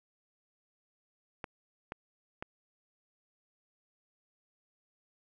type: clicks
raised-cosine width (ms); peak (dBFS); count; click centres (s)
0.5; -23; 3; 1.442 / 1.921 / 2.425
effects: none